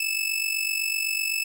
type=tone with amplitude modulation; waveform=sawtooth; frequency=2618 Hz; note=E7; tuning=13 cents flat; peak=-18 dBFS; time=0-1.44 s; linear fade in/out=5 ms; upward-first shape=sine; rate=47.9 Hz; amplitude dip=70%; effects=none